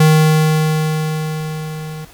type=tone with level ramp; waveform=square; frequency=155.9 Hz; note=D#3; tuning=4 cents sharp; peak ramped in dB=-7 to -27 dBFS; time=0-2.05 s; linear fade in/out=5 ms; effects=pink hiss -43 dBFS RMS until 2.13 s